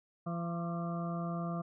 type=harmonic tone with a mistuned harmonic; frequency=170.1 Hz; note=F3; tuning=45 cents flat; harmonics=1 / 2 / 3 / 4 / 6 / 7 / 8; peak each=-35 / -46 / -49 / -42 / -52 / -44 / -55 dBFS; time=0.26-1.62 s; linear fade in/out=10 ms; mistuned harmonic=6; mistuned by=+83 cents; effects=none